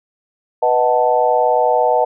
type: chord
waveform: sine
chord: B dominant seventh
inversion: none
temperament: equal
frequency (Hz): 493.9 / 622.3 / 740 / 880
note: B4 / D#5 / F#5 / A5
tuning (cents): 0 / 0 / 0 / 0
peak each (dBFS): -17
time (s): 0.62-2.05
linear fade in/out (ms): 10
effects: none